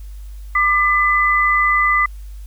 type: tone pair together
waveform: sine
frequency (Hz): 1192.8 / 2006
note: D6 / B6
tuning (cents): +27 / +26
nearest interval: major sixth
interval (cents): 899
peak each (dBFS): -15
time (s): 0.55-2.06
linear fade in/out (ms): 5
effects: added 50 Hz sine -30 dBFS peak until 2.46 s + white hiss -53 dBFS RMS until 2.46 s